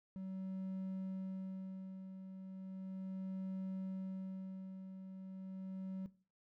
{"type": "tone with tremolo", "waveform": "triangle", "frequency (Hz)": 189.5, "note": "F#3", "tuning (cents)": 42, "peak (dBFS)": -38, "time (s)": [0.16, 6.06], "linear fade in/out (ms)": 0, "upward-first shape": "sine", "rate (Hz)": 0.36, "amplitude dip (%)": 60, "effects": ["noise-tail reverb RT60 0.4 s tail -17 dB re dry"]}